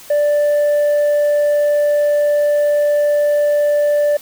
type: tone with tanh clipping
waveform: sine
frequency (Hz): 587.3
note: D5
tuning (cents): 0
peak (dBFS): -12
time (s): 0.1-4.17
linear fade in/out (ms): 5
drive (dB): 2
effects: white hiss -39 dBFS RMS until 4.21 s